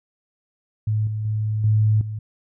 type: tone with level steps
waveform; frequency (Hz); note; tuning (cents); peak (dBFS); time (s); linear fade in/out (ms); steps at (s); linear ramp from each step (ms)
sine; 107.6; A2; -38; -18 / -23 / -20 / -14 / -26; 0.87-2.19; 5; 1.07 / 1.25 / 1.64 / 2.01; 2
effects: none